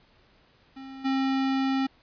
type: tone with level steps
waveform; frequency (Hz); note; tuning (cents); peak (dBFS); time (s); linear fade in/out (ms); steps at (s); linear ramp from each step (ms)
square; 267.5; C4; +38; -40 / -24; 0.76-1.87; 10; 1.04; 20
effects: pink hiss -61 dBFS RMS until 2.02 s + resampled to 11025 Hz